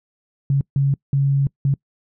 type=tone bursts at uneven times; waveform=sine; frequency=138.59 Hz; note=C#3; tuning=in tune; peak=-14 dBFS; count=4; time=0.5-0.61 / 0.76-0.94 / 1.13-1.47 / 1.65-1.74 s; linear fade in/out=2 ms; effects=noise-tail reverb RT60 0.1 s tail -25 dB re dry